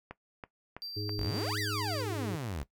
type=click train; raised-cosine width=0.5 ms; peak=-26 dBFS; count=4; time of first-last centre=0.11-1.094 s; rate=3.05 Hz
type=tone with tremolo; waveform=triangle; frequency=4699 Hz; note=D8; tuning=in tune; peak=-36 dBFS; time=0.82-2.01 s; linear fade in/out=0 ms; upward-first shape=sine; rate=7.6 Hz; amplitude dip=30%
type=harmonic tone; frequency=103.83 Hz; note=G#2; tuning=in tune; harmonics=1 / 3 / 4; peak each=-36 / -41 / -42 dBFS; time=0.96-2.36 s; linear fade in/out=10 ms
type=exponential two-way sweep; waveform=sawtooth; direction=up then down; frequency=36.71 to 2076 to 65.2 Hz; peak=-31 dBFS; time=1.18-2.63 s; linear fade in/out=0 ms; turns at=1.59 s
effects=noise-tail reverb RT60 0.1 s tail -17 dB re dry

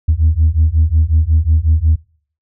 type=beating tone pair; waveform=sine; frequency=76.5 / 82 Hz; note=D#2 / E2; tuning=-29 / -9 cents; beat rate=5.5 Hz; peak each=-11 dBFS; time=0.08-1.96 s; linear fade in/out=10 ms; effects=noise-tail reverb RT60 0.5 s tail -25 dB re dry + tanh soft clip ceiling -4 dBFS

